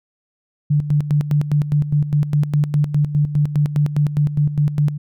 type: tone with tremolo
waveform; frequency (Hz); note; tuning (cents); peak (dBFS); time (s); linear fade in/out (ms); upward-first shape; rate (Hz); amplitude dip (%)
sine; 147.4; D3; +7; -12; 0.7-4.98; 10; square; 4.9; 70
effects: none